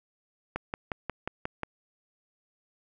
click train, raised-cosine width 0.5 ms, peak -16 dBFS, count 7, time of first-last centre 0.56-1.633 s, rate 5.59 Hz, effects none

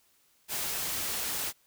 white noise, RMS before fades -33 dBFS, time 0.48-1.53 s, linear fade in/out 50 ms, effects white hiss -67 dBFS RMS until 1.66 s

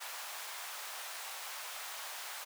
pink high-pass noise, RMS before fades -44 dBFS, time 0-2.45 s, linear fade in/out 20 ms, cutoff 730 Hz, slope 24 dB/octave, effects none

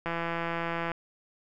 click train, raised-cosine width 0.5 ms, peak -17 dBFS, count 145, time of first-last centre 0.06-0.917 s, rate 168 Hz, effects none

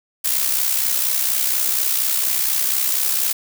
blue noise with amplitude modulation, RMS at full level -17 dBFS, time 0.24-3.33 s, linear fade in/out 10 ms, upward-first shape sine, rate 64.2 Hz, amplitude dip 55%, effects none

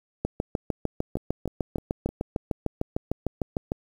two click trains, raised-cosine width 2 ms, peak -12 / -22 dBFS, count 24 / 4, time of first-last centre 0.25-3.719 / 1.17-2.09 s, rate 6.63 / 3.26 Hz, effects 8-bit

